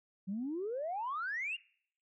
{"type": "exponential sweep", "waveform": "sine", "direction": "up", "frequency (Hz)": [182.5, 2900], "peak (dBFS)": -34, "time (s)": [0.27, 1.57], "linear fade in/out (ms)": 20, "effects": ["noise-tail reverb RT60 0.6 s tail -23 dB re dry", "tanh soft clip ceiling -30 dBFS"]}